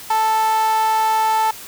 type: tone with high-pass filter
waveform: sawtooth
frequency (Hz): 440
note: A4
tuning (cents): 0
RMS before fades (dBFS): -17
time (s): 0.1-1.51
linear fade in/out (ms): 5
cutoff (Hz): 940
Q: 9.4
effects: white hiss -36 dBFS RMS until 1.67 s